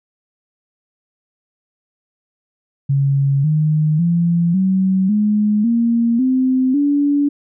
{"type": "tone with pitch steps", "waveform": "sine", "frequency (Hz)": [138.59, 153.78, 170.62, 189.32, 210.1, 233.1, 258.6, 287], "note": ["C#3", "D#3", "F3", "F#3", "G#3", "A#3", "C4", "D4"], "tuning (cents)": [0, -20, -40, 40, 20, 0, -20, -40], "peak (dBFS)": -12, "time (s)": [2.89, 7.29], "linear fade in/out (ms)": 10, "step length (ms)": 550, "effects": []}